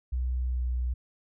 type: tone with pitch glide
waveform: sine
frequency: 62.6 to 61.67 Hz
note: B1 to B1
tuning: +24 to -2 cents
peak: -26 dBFS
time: 0.12-0.94 s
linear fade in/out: 10 ms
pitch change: -26 cents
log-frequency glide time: 0.46-0.64 s
effects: none